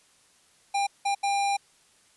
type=tone bursts at uneven times; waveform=square; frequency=800 Hz; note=G5; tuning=35 cents sharp; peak=-24 dBFS; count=3; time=0.74-0.87 / 1.05-1.15 / 1.23-1.57 s; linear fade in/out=10 ms; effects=white hiss -61 dBFS RMS until 2.16 s + resampled to 24000 Hz